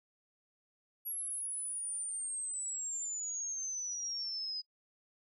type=exponential sweep; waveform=sine; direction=down; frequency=11420 to 4978 Hz; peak=-36 dBFS; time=1.05-4.62 s; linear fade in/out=20 ms; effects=noise-tail reverb RT60 0.1 s tail -23 dB re dry